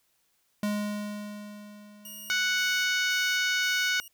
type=tone with exponential decay; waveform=square; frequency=207.7 Hz; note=G#3; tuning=in tune; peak=-26 dBFS; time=0.63-2.93 s; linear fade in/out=2 ms; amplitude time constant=500 ms
type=tone with tremolo; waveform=5% pulse; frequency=2870 Hz; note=F7; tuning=47 cents sharp; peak=-32 dBFS; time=2.05-4.08 s; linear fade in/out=2 ms; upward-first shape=square; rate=1.9 Hz; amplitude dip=35%
type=harmonic tone; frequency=740 Hz; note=F#5; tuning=in tune; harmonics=2 / 3 / 4 / 5 / 6 / 7 / 8 / 9; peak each=-27 / -31 / -33 / -35 / -37 / -38 / -39 / -40 dBFS; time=2.3-4 s; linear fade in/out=0 ms
effects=white hiss -71 dBFS RMS until 4.13 s